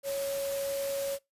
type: tone in noise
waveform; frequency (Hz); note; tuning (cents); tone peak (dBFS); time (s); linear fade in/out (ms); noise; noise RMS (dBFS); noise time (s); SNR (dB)
sine; 554.4; C#5; 0; -30; 0.03-1.19; 50; white; -40; 0.03-1.19; +7
effects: noise-tail reverb RT60 0.2 s tail -23 dB re dry + resampled to 32000 Hz